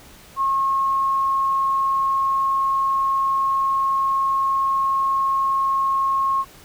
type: tone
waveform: sine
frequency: 1083 Hz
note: C#6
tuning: 41 cents flat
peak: -17 dBFS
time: 0.36-6.45 s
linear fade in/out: 50 ms
effects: pink hiss -46 dBFS RMS until 6.64 s